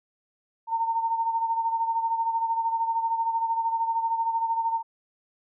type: beating tone pair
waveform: sine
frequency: 910 / 923 Hz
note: A#5 / A#5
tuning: -42 / -17 cents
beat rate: 13 Hz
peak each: -24 / -31 dBFS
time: 0.67-4.83 s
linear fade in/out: 50 ms
effects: none